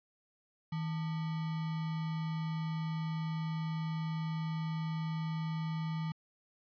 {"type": "tone with sample-and-hold", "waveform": "sine", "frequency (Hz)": 160, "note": "D#3", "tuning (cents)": 49, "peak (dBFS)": -33, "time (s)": [0.72, 6.12], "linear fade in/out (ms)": 5, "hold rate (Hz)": 1050, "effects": ["resampled to 11025 Hz"]}